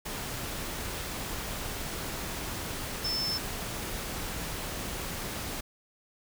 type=tone in noise; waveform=sine; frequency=5280 Hz; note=E8; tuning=2 cents sharp; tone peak=-29 dBFS; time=3.04-3.38 s; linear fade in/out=10 ms; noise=pink; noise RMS=-36 dBFS; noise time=0.05-5.61 s; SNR=+4 dB; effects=none